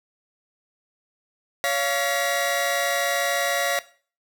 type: tone cluster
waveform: sawtooth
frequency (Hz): 563 / 694 / 1922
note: C#5 / F5 / B6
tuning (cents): +27 / -11 / -48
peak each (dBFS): -22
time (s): 1.64-3.79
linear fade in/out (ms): 0
effects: noise-tail reverb RT60 0.4 s tail -17 dB re dry